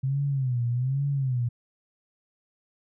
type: tone with vibrato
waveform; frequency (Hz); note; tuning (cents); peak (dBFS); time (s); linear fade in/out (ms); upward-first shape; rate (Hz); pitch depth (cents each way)
sine; 130; C3; -11; -23; 0.03-1.49; 10; sine; 1.2; 150
effects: none